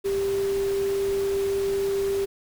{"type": "tone in noise", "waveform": "sine", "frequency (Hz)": 394, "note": "G4", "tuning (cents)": 9, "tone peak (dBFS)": -22, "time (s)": [0.04, 2.26], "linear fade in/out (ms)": 20, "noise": "pink", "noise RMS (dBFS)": -38, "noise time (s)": [0.04, 2.26], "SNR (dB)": 13, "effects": []}